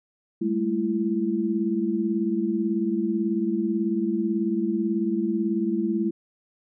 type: tone cluster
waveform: sine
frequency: 201.1 / 219.3 / 334.9 Hz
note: G3 / A3 / E4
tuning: +44 / -6 / +27 cents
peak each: -27 / -27 / -25 dBFS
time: 0.41-6.11 s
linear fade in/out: 10 ms
effects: none